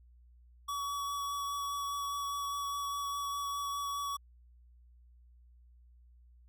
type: tone with vibrato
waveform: square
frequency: 1133 Hz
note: C#6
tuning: 37 cents sharp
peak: -35 dBFS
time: 0.68-4.17 s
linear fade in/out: 10 ms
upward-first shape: sine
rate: 4.9 Hz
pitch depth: 10 cents each way
effects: added 60 Hz sine -57 dBFS peak until 6.48 s